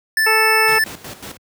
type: tone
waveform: square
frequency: 1760 Hz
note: A6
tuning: in tune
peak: -14 dBFS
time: 0.17-0.84 s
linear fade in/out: 2 ms
type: harmonic tone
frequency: 440 Hz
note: A4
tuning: in tune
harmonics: 1 / 2 / 3 / 4 / 5 / 6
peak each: -20 / -20 / -20 / -20 / -20 / -20 dBFS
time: 0.26-0.79 s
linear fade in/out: 10 ms
type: noise with tremolo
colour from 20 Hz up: pink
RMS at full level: -31 dBFS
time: 0.68-1.37 s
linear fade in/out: 0 ms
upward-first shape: square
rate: 5.5 Hz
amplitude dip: 70%
effects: high-pass 100 Hz 12 dB/octave